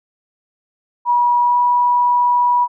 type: tone with pitch glide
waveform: sine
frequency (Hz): 966 to 973.8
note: B5 to B5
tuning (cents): -39 to -25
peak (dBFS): -11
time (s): 1.05-2.68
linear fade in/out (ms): 50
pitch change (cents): +14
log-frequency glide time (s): 1.42-1.57
effects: none